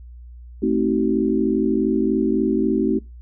sine chord, A diminished seventh, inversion none, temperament just, 220 / 264 / 316.8 / 380.2 Hz, A3 / C4 / Eb4 / Gb4, 0 / +16 / +31 / +47 cents, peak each -22 dBFS, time 0.62-2.99 s, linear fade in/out 10 ms, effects noise-tail reverb RT60 0.2 s tail -22 dB re dry + added 60 Hz sine -37 dBFS peak until 3.21 s

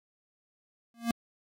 square tone with exponential growth, 233.1 Hz, A#3, in tune, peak -23 dBFS, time 0.94-1.11 s, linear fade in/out 2 ms, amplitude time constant 35 ms, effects MP3 64 kbps

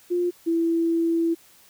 sine tone pair in turn, 352.4 / 332.6 Hz, F4 / E4, +16 / +16 cents, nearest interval minor second, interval 100 cents, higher first, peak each -20 / -19 dBFS, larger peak second, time 0.1-0.31 / 0.46-1.35 s, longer second, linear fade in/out 20 ms, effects white hiss -54 dBFS RMS until 1.69 s

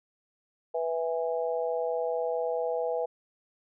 harmonic tone, 164.5 Hz, E3, 3 cents flat, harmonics 3 / 4 / 5, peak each -29 / -32 / -36 dBFS, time 0.74-3.06 s, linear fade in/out 10 ms, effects none

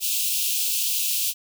white high-pass noise, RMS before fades -24 dBFS, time 0-1.34 s, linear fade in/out 50 ms, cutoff 2500 Hz, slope 96 dB/octave, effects none

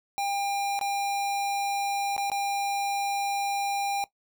square tone with dropouts, 800 Hz, G5, 35 cents sharp, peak -27 dBFS, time 0.18-4.04 s, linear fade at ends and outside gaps 0 ms, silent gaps 0.791-0.812 / 2.165-2.179 / 2.3-2.317 s, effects noise-tail reverb RT60 0.1 s tail -18 dB re dry

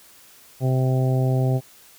harmonic tone, 130 Hz, C3, 11 cents flat, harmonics 1 / 2 / 3 / 4 / 5 / 6, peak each -18 / -29 / -29 / -32 / -31 / -35 dBFS, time 0.6-1.61 s, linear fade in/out 50 ms, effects white hiss -50 dBFS RMS until 1.98 s

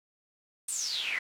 pink noise with band-pass filter sweep, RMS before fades -33 dBFS, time 0.68-1.19 s, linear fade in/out 5 ms, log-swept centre 9200 to 1900 Hz, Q 9.2, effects none

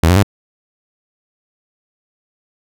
sawtooth tone with pitch steps, 81.9 / 90.87 / 100.83 Hz, E2 / F#2 / G2, -11 / -31 / +49 cents, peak -4 dBFS, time 0.03-0.231 s, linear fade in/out 5 ms, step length 67 ms, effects none

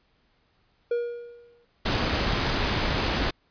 triangle tone with exponential decay, 476.1 Hz, A#4, 37 cents sharp, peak -19 dBFS, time 0.91-1.65 s, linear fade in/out 5 ms, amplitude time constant 160 ms
pink noise, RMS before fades -25 dBFS, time 1.85-3.31 s, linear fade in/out 10 ms
effects pink hiss -67 dBFS RMS until 3.5 s + resampled to 11025 Hz

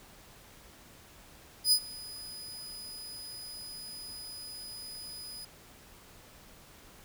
sawtooth tone with ADSR envelope, 4978 Hz, D#8, in tune, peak -17 dBFS, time 1.64-5.45 s, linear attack 81 ms, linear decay 71 ms, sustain -22 dB, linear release 6 ms, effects pink hiss -55 dBFS RMS until 7.04 s

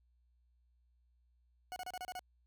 40% pulse tone bursts, 733 Hz, F#5, 16 cents flat, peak -40 dBFS, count 7, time 1.72-2.193 s, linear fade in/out 0 ms, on 41 ms, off 31 ms, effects added 60 Hz sine -69 dBFS peak until 2.46 s

